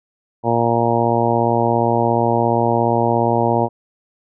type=harmonic tone; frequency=117.2 Hz; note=A#2; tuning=10 cents sharp; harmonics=1 / 2 / 3 / 4 / 5 / 6 / 7 / 8; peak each=-22 / -22 / -22 / -22 / -22 / -22 / -22 / -22 dBFS; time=0.43-3.69 s; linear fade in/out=50 ms; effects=none